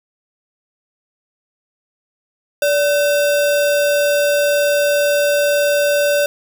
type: tone with sample-and-hold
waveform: sine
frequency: 579 Hz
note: D5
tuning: 25 cents flat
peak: -12 dBFS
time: 2.62-6.26 s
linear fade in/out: 2 ms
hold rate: 2100 Hz
effects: none